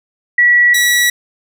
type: tone pair in turn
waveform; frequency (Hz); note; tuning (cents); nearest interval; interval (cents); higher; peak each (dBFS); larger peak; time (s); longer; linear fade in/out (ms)
sine / sawtooth; 1938 / 1938; B6 / B6; -33 / -33; unison; 0; neither; -6; neither; 0.38-0.74 / 0.74-1.1; neither; 5
effects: none